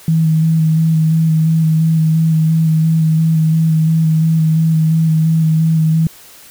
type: tone with vibrato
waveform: sine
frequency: 160 Hz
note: D#3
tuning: 49 cents sharp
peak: -9 dBFS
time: 0.08-6.07 s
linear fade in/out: 2 ms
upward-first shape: square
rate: 2.9 Hz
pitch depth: 17 cents each way
effects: white hiss -40 dBFS RMS until 6.5 s